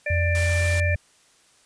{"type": "harmonic tone", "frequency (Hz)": 592, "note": "D5", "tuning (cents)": 14, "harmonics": [1, 3, 4], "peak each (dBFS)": [-28, -28, -28], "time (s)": [0.06, 0.95], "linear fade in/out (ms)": 5}
{"type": "tone with pitch glide", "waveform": "sine", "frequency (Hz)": [86.8, 88.06], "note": ["F2", "F2"], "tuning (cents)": [-10, 15], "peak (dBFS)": -20, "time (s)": [0.1, 0.96], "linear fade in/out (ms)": 5, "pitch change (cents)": 25, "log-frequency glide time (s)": [0.34, 0.62]}
{"type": "noise", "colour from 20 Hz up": "white", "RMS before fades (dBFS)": -32, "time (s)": [0.35, 0.8], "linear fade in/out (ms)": 0}
{"effects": ["white hiss -58 dBFS RMS until 1.65 s", "resampled to 22050 Hz"]}